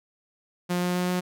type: tone with pitch steps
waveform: sawtooth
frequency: 177.6 / 178.63 / 179.66 / 180.7 Hz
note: F3 / F3 / F3 / F#3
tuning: +29 / +39 / +49 / -41 cents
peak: -20 dBFS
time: 0.69-1.21 s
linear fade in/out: 20 ms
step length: 130 ms
effects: none